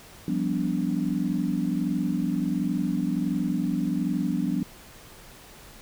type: chord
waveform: sine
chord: G dominant seventh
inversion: third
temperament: equal with one note detuned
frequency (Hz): 174.61 / 196 / 246.9 / 289.1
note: F3 / G3 / B3 / D4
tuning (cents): 0 / 0 / 0 / -27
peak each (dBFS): -29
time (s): 0.28-4.63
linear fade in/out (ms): 2
effects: pink hiss -48 dBFS RMS until 5.81 s